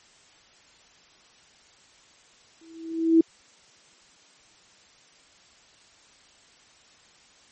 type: tone with exponential growth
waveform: sine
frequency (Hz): 327.2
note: E4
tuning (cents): -13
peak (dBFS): -11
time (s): 2.61-3.21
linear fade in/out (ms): 5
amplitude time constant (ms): 130
effects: white hiss -56 dBFS RMS until 7.51 s + MP3 32 kbps